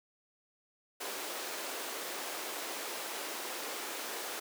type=high-pass noise; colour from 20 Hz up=pink; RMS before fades=-40 dBFS; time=1-4.4 s; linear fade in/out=10 ms; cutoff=340 Hz; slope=24 dB/octave; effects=none